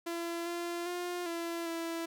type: tone with pitch steps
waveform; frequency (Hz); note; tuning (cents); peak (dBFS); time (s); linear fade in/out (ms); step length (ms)
sawtooth; 338.9 / 344.3 / 353.8 / 337.3 / 332.3; E4 / F4 / F4 / E4 / E4; +48 / -25 / +23 / +40 / +14; -31; 0.06-2.06; 10; 400
effects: none